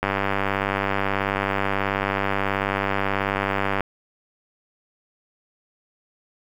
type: click train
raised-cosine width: 0.5 ms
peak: -7 dBFS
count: 373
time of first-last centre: 0.03-3.807 s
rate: 98.5 Hz
effects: 7-bit